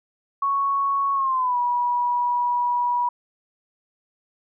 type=tone with pitch glide; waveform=sine; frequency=1108.7 to 970.8 Hz; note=C#6 to B5; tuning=0 to -30 cents; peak=-19 dBFS; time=0.42-3.09 s; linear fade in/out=5 ms; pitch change=-230 cents; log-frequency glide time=1.14-1.58 s; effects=none